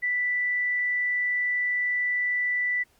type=tone; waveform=sine; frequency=1975.5 Hz; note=B6; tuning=in tune; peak=-23 dBFS; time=0.02-2.84 s; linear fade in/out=20 ms; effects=pink hiss -64 dBFS RMS until 2.99 s + Opus 32 kbps